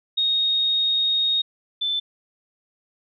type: tone pair in turn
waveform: sine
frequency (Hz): 3729 / 3526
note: A#7 / A7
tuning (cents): 0 / +3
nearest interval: minor second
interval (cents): 97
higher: first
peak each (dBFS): -18 / -21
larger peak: first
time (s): 0.17-1.42 / 1.81-2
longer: first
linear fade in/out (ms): 10
effects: none